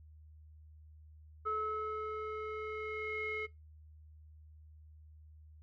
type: tone with low-pass filter sweep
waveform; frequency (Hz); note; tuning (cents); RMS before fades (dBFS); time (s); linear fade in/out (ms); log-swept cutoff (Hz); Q
square; 431.3; A4; -35; -39; 1.45-3.47; 20; 1300 to 2300; 7.1
effects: noise-tail reverb RT60 0.2 s tail -22 dB re dry + added 77 Hz sine -54 dBFS peak until 5.62 s